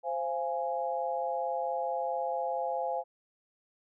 sine chord, F minor, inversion second, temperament equal with one note detuned, 523.3 / 686.1 / 830.6 Hz, C5 / F5 / Ab5, 0 / -31 / 0 cents, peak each -34 dBFS, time 0.03-3.04 s, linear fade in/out 50 ms, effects none

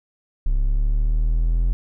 triangle linear sweep, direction up, 33.21 to 43.31 Hz, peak -14 dBFS, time 0.46-1.73 s, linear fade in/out 0 ms, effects none

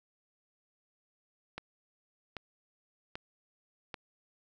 click train, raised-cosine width 0.3 ms, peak -23 dBFS, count 4, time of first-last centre 1.58-3.942 s, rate 1.27 Hz, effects none

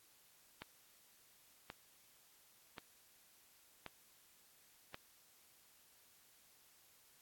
click train, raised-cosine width 0.3 ms, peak -29 dBFS, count 5, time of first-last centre 0.62-4.944 s, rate 0.925 Hz, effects white hiss -68 dBFS RMS until 7.21 s + AAC 64 kbps

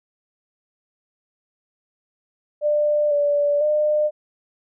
sine tone with pitch steps, 595 / 580 / 603 Hz, D5 / D5 / D5, +22 / -22 / +46 cents, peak -16 dBFS, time 2.61-4.11 s, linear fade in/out 50 ms, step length 500 ms, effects none

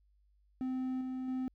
triangle tone with level steps, 258.1 Hz, C4, 23 cents flat, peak -31 / -34 / -31 dBFS, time 0.61-1.48 s, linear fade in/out 0 ms, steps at 1.01 / 1.28 s, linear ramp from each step 2 ms, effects added 50 Hz sine -66 dBFS peak until 1.54 s

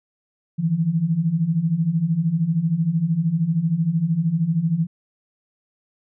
sine beating tone pair, 155.56 / 168.56 Hz, D#3 / E3, 0 / +39 cents, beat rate 13 Hz, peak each -23 / -19 dBFS, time 0.58-4.87 s, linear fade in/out 20 ms, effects none

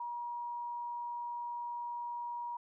sine tone, 955 Hz, A#5, 42 cents sharp, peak -37 dBFS, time 0-2.57 s, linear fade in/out 5 ms, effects none

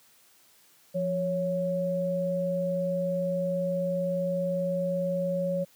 sine tone pair together, 174.61 / 554.4 Hz, F3 / C#5, 0 / 0 cents, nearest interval octave + minor sixth, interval 2000 cents, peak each -30 / -27 dBFS, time 0.94-5.65 s, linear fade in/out 20 ms, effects white hiss -60 dBFS RMS until 5.75 s + high-pass 100 Hz 12 dB/octave

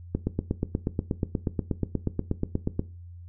click train, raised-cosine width 3 ms, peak -12 dBFS, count 23, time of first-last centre 0.15-2.794 s, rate 8.32 Hz, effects noise-tail reverb RT60 0.3 s tail -17 dB re dry + added 87 Hz sine -41 dBFS peak until 3.28 s

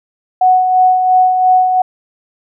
sine tone with tremolo, 740 Hz, F#5, in tune, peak -5 dBFS, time 0.41-1.82 s, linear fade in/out 5 ms, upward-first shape sine, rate 2.9 Hz, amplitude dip 45%, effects none

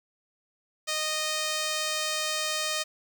5% pulse tone, 619 Hz, D#5, 9 cents flat, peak -16 dBFS, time 0.87-2.84 s, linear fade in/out 20 ms, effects none

